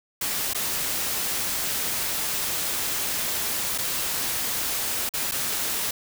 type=noise with dropouts; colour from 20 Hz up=white; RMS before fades=-27 dBFS; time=0.21-5.91 s; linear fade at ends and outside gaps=5 ms; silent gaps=0.535-0.546 / 3.779-3.783 / 5.092-5.137 / 5.313-5.319 s; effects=none